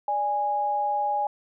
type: tone pair together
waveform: sine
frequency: 587.3 / 825.8 Hz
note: D5 / G#5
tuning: 0 / -10 cents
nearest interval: tritone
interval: 590 cents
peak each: -32 / -23 dBFS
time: 0.08-1.27 s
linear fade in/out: 2 ms
effects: none